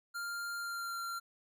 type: tone with pitch glide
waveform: square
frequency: 1396.9 to 1376.9 Hz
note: F6 to F6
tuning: 0 to -25 cents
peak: -38 dBFS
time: 0.14-1.2 s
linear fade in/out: 20 ms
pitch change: -25 cents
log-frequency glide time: 0.57-0.98 s
effects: none